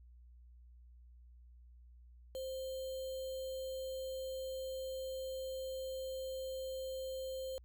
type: tone with sample-and-hold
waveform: sine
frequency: 525 Hz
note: C5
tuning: 6 cents sharp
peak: -39 dBFS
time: 2.35-7.58 s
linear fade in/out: 0 ms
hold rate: 3675 Hz
effects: added 60 Hz sine -56 dBFS peak until 7.64 s